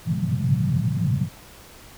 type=band-pass noise; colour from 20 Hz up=white; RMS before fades=-22 dBFS; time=0.05-1.29 s; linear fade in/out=50 ms; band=100 to 180 Hz; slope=48 dB/octave; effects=pink hiss -46 dBFS RMS until 1.97 s